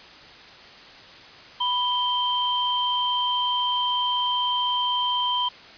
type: tone pair together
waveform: sine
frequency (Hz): 987.8 / 3136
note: B5 / G7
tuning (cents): 0 / 0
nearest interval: octave + minor sixth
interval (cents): 2000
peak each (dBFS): -24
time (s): 1.6-5.49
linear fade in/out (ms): 10
effects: white hiss -45 dBFS RMS until 5.77 s + resampled to 11025 Hz